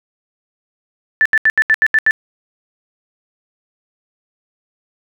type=tone bursts; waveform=sine; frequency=1760 Hz; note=A6; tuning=in tune; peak=-8 dBFS; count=8; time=1.21-2.109 s; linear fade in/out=0 ms; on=45 ms; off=77 ms; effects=none